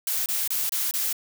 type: noise bursts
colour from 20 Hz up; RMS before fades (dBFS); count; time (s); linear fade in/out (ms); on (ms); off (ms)
blue; -26; 5; 0.07-1.128; 2; 190; 27
effects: none